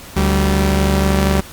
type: tone pair together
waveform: sawtooth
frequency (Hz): 72.5 / 193.18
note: D2 / G3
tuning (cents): -22 / -25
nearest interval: octave + perfect fourth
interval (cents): 1697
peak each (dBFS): -11 / -12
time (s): 0.16-1.41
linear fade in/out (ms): 10
effects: pink hiss -36 dBFS RMS until 1.52 s + Opus 48 kbps